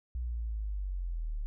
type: linear sweep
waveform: sine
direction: down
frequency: 61.74 to 35.7 Hz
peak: -32 dBFS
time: 0.15-1.46 s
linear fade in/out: 0 ms
effects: none